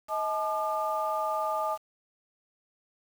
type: tone cluster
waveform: sine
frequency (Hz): 633 / 862 / 1204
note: D#5 / A5 / D6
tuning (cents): +30 / -36 / +43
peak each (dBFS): -31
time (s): 0.08-1.78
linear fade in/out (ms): 50
effects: tanh soft clip ceiling -17 dBFS + 8-bit